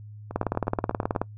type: two click trains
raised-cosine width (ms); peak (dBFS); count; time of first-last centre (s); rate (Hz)
1; -10 / -21; 17 / 8; 0.36-1.216 / 0.31-1.151; 18.7 / 8.32
effects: noise-tail reverb RT60 0.1 s tail -24 dB re dry + added 105 Hz sine -40 dBFS peak until 1.37 s